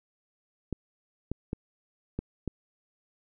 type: clicks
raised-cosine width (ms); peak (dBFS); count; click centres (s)
3; -18; 5; 0.727 / 1.316 / 1.531 / 2.19 / 2.477
effects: none